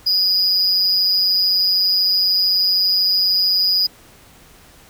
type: tone with amplitude modulation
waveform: triangle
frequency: 4938 Hz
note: D#8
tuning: 14 cents flat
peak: -10 dBFS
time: 0.06-3.87 s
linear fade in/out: 10 ms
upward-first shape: sine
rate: 187 Hz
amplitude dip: 55%
effects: pink hiss -47 dBFS RMS until 4.89 s